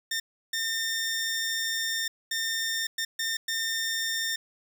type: tone bursts at uneven times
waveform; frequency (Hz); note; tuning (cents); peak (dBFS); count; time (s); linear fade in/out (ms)
15% pulse; 1813; A#6; -49; -21; 6; 0.11-0.2 / 0.53-2.08 / 2.31-2.87 / 2.98-3.05 / 3.19-3.37 / 3.48-4.36; 5
effects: none